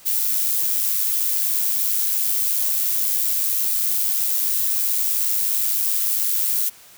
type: noise with amplitude modulation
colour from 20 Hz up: violet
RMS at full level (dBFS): -19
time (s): 0.05-6.7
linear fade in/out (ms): 20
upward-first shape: sine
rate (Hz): 103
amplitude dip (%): 40
effects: white hiss -47 dBFS RMS until 6.97 s